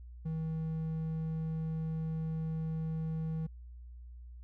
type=tone; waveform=triangle; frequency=159.9 Hz; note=D#3; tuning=48 cents sharp; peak=-31 dBFS; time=0.25-3.47 s; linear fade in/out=10 ms; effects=added 60 Hz sine -46 dBFS peak until 4.43 s